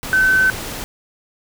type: tone in noise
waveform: sine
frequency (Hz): 1527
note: G6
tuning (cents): -46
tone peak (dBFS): -11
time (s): 0.13-0.5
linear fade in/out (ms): 0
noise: pink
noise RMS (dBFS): -28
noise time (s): 0.03-0.84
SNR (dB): +14
effects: none